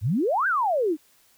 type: exponential two-way sweep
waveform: sine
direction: up then down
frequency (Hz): 89.4 to 1634 to 285.2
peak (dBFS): -20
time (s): 0.01-0.97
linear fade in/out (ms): 50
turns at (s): 0.47
effects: white hiss -60 dBFS RMS until 1.37 s